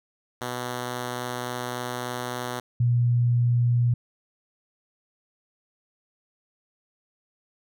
5% pulse / sine tone pair in turn, 123.47 / 120.44 Hz, B2 / B2, 0 / -43 cents, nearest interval unison, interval 43 cents, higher first, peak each -18 dBFS, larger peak neither, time 0.41-2.6 / 2.8-3.94 s, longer first, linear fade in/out 5 ms, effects none

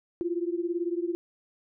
sine beating tone pair, 339.2 / 357.2 Hz, E4 / F4, +50 / +39 cents, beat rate 18 Hz, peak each -29 / -31 dBFS, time 0.21-1.15 s, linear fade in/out 0 ms, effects none

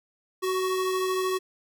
square tone pair together, 373.9 / 1108.7 Hz, F#4 / C#6, +18 / 0 cents, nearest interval octave + perfect fifth, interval 1882 cents, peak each -26 / -33 dBFS, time 0.42-1.39 s, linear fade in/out 20 ms, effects none

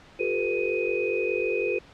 sine tone cluster, 359.1 / 404.4 / 451.4 / 501 / 2499 Hz, F4 / G#4 / A4 / B4 / D#7, +48 / -46 / +44 / +25 / +7 cents, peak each -30 dBFS, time 0.19-1.79 s, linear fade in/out 10 ms, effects pink hiss -51 dBFS RMS until 1.93 s + low-pass 4000 Hz 12 dB/octave

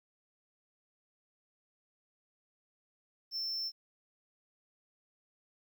triangle tone, 5350 Hz, E8, 25 cents sharp, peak -33 dBFS, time 3.31-3.72 s, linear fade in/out 50 ms, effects 12-bit

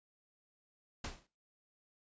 pink noise with exponential decay, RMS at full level -37 dBFS, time 1.04-1.27 s, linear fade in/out 5 ms, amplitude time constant 50 ms, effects noise-tail reverb RT60 0.3 s tail -17 dB re dry + resampled to 16000 Hz

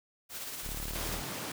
white noise with tremolo, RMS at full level -39 dBFS, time 0.29-1.2 s, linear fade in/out 50 ms, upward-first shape triangle, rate 17 Hz, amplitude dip 40%
sawtooth exponential sweep, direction up, 35.15 to 40.64 Hz, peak -34 dBFS, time 0.62-1.24 s, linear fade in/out 50 ms
pink high-pass noise, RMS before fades -39 dBFS, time 0.95-1.52 s, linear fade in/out 5 ms, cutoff 120 Hz, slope 24 dB/octave
effects none

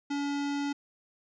square tone, 284.7 Hz, C#4, 46 cents sharp, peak -30 dBFS, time 0.1-0.73 s, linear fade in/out 10 ms, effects resampled to 16000 Hz

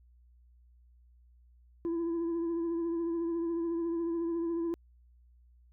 sine tone with vibrato, 335.7 Hz, E4, 32 cents sharp, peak -27 dBFS, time 1.85-4.74 s, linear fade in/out 0 ms, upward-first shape triangle, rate 14 Hz, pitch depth 36 cents each way, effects tanh soft clip ceiling -29 dBFS + added 60 Hz sine -58 dBFS peak until 5.72 s

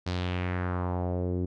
sawtooth tone with low-pass filter sweep, 89.9 Hz, F#2, 49 cents flat, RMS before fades -30 dBFS, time 0.06-1.46 s, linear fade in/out 10 ms, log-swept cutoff 4900 to 320 Hz, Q 2.3, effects none

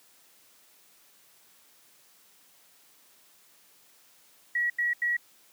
sine tone bursts, 1920 Hz, B6, 49 cents flat, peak -24 dBFS, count 3, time 4.55-5.168 s, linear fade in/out 5 ms, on 150 ms, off 84 ms, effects white hiss -60 dBFS RMS until 5.52 s + high-pass 150 Hz 12 dB/octave

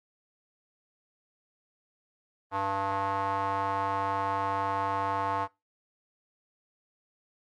square tone with band-pass filter, 98 Hz, G2, in tune, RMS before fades -30 dBFS, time 2.51-5.48 s, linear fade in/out 50 ms, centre 980 Hz, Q 4.1, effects noise-tail reverb RT60 0.2 s tail -19 dB re dry + Opus 24 kbps

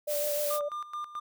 blue noise, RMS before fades -34 dBFS, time 0.07-0.6 s, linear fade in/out 50 ms
sine tone with vibrato, 587.3 Hz, D5, in tune, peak -29 dBFS, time 0.07-0.69 s, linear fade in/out 10 ms, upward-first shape sine, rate 6.7 Hz, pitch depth 23 cents each way
triangle tone with tremolo, 1200 Hz, D6, 37 cents sharp, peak -31 dBFS, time 0.5-1.2 s, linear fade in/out 10 ms, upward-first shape square, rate 4.6 Hz, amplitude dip 75%
effects none

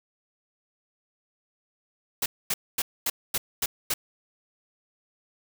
white noise bursts, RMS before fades -26 dBFS, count 7, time 2.22-3.94 s, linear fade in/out 5 ms, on 40 ms, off 240 ms, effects none

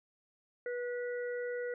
harmonic tone, 487.4 Hz, B4, 23 cents flat, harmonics 1 / 3 / 4, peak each -35 / -45 / -47 dBFS, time 0.66-1.74 s, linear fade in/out 2 ms, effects none

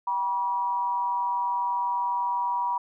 sine tone with amplitude modulation, 966 Hz, B5, 39 cents flat, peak -21 dBFS, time 0.07-2.78 s, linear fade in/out 5 ms, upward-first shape sine, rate 180 Hz, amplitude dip 60%, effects none

